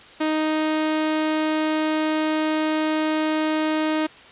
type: tone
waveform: sawtooth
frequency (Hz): 311.1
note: D#4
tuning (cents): 0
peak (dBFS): -16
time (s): 0.2-4.07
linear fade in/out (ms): 10
effects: white hiss -45 dBFS RMS until 4.31 s + resampled to 8000 Hz